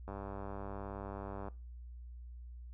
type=click train; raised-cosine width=1 ms; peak=-30 dBFS; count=140; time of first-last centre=0.08-1.484 s; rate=99 Hz; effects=noise-tail reverb RT60 0.3 s tail -20 dB re dry + added 60 Hz sine -46 dBFS peak until 2.73 s